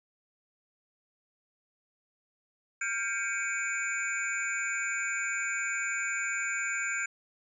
sine tone cluster, 1393 / 1587 / 2256 / 2492 / 7030 Hz, F6 / G6 / C#7 / D#7 / A8, -5 / +21 / +30 / +2 / -2 cents, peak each -39 / -33 / -35 / -39 / -38 dBFS, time 2.81-7.06 s, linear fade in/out 5 ms, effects none

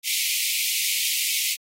pink high-pass noise, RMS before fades -25 dBFS, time 0.03-1.57 s, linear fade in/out 50 ms, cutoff 2100 Hz, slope 96 dB/octave, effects AAC 48 kbps

